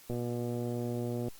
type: click train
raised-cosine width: 2 ms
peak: -23 dBFS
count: 143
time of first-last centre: 0.1-1.283 s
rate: 120 Hz
effects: white hiss -56 dBFS RMS until 1.39 s + Opus 48 kbps